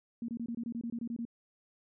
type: tone bursts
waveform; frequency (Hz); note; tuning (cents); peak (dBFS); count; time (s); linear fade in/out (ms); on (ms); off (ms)
sine; 233.7; A#3; +5; -34; 12; 0.22-1.252; 2; 64; 24
effects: none